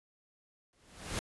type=noise with exponential growth; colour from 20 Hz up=pink; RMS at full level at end=-33 dBFS; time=0.73-1.19 s; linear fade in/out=0 ms; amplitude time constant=98 ms; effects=resampled to 24000 Hz